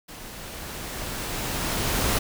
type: noise with level ramp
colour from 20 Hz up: pink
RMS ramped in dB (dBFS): -41 to -23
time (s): 0.08-2.19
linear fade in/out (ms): 10
effects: none